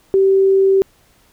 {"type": "tone", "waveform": "sine", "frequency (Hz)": 386.9, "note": "G4", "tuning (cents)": -23, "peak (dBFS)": -9, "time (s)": [0.14, 0.82], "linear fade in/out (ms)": 0, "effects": ["pink hiss -54 dBFS RMS until 1.32 s"]}